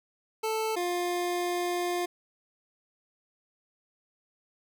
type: tone pair in turn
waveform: 25% pulse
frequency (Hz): 440 / 352.7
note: A4 / F4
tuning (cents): 0 / +17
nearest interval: major third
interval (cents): 383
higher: first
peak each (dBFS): -24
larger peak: neither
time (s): 0.43-0.76 / 0.76-2.06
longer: second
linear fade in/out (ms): 10
effects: none